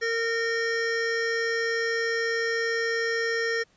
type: tone pair together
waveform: square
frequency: 459.2 / 1836.8 Hz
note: A#4 / A#6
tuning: -26 / -26 cents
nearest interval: 2 octaves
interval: 2400 cents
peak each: -28 dBFS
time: 0.01-3.64 s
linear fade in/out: 20 ms
effects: pink hiss -63 dBFS RMS until 3.76 s + resampled to 16000 Hz